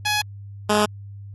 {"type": "tone pair in turn", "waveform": "10% pulse", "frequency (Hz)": [840, 210], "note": ["G#5", "G#3"], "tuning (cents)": [19, 19], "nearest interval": "2 octaves", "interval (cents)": 2400, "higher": "first", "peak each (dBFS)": [-11, -8], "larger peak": "second", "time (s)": [[0.05, 0.22], [0.69, 0.86]], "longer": "neither", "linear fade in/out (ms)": 10, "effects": ["added 100 Hz sine -35 dBFS peak until 1.34 s", "AAC 32 kbps"]}